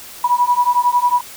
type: beating tone pair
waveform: sine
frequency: 971 / 982 Hz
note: B5 / B5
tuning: -30 / -10 cents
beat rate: 11 Hz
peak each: -15 dBFS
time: 0.24-1.21 s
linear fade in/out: 5 ms
effects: white hiss -36 dBFS RMS until 1.36 s